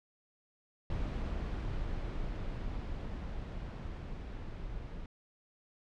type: noise with level ramp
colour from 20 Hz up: brown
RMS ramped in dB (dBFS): -35 to -43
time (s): 0.9-5.06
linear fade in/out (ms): 2
effects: low-pass 4000 Hz 12 dB/octave